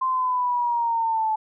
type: linear sweep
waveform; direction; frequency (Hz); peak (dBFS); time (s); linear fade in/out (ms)
sine; down; 1046.5 to 865; -20; 0.01-1.36; 10
effects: none